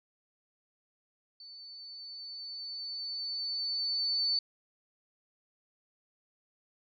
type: tone with level ramp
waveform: sine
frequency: 4505 Hz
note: C#8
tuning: 27 cents sharp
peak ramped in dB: -47 to -26 dBFS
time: 1.4-4.39 s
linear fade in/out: 2 ms
effects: none